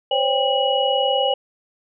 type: tone cluster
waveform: sine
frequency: 517 / 557 / 796 / 2916 Hz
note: C5 / C#5 / G5 / F#7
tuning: -21 / +8 / +26 / -26 cents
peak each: -22 dBFS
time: 0.11-1.34 s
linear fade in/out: 5 ms
effects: none